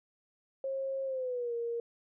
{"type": "tone with pitch glide", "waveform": "sine", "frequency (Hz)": [538, 468.4], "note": ["C5", "A#4"], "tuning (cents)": [48, 8], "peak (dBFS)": -32, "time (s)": [0.64, 1.8], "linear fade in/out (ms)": 2, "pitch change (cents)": -240, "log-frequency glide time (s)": [1.05, 1.54], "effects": []}